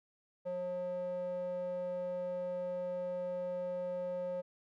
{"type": "tone with band-pass filter", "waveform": "square", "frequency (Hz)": 179.7, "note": "F3", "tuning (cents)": 50, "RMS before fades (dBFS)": -38, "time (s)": [0.45, 4.42], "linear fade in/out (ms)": 20, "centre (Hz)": 560, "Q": 4.9, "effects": []}